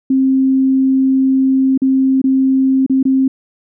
sine tone with dropouts, 265.2 Hz, C4, 23 cents sharp, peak -9 dBFS, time 0.1-3.28 s, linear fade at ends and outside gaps 5 ms, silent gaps 1.777-1.818 / 2.217-2.24 / 2.864-2.897 / 3.029-3.052 s, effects none

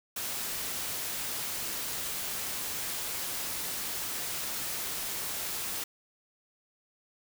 white noise, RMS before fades -35 dBFS, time 0.16-5.84 s, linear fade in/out 5 ms, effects none

